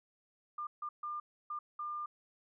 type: tone bursts at uneven times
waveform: sine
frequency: 1200 Hz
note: D6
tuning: 37 cents sharp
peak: -37 dBFS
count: 5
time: 0.58-0.67 / 0.82-0.89 / 1.03-1.2 / 1.5-1.59 / 1.79-2.06 s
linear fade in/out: 5 ms
effects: none